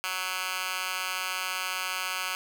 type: tone with high-pass filter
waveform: 10% pulse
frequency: 185.4 Hz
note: F#3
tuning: 4 cents sharp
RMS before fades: -32 dBFS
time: 0.04-2.35 s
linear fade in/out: 0 ms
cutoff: 1700 Hz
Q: 1.8
effects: none